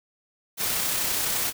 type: noise with amplitude modulation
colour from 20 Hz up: white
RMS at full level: -25 dBFS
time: 0.57-1.53 s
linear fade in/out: 50 ms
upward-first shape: sine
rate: 31.8 Hz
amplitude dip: 25%
effects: none